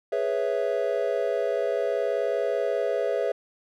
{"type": "chord", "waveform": "triangle", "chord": "C# minor seventh", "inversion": "second", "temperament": "equal", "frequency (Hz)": [415.3, 493.9, 554.4, 659.3], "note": ["G#4", "B4", "C#5", "E5"], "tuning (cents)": [0, 0, 0, 0], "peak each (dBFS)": -27, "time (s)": [0.12, 3.32], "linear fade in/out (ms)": 5, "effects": []}